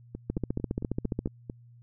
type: two click trains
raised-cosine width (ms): 3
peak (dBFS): -16 / -23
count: 15 / 7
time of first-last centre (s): 0.3-1.259 / 0.15-1.498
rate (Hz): 14.6 / 4.45
effects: added 119 Hz sine -51 dBFS peak until 1.82 s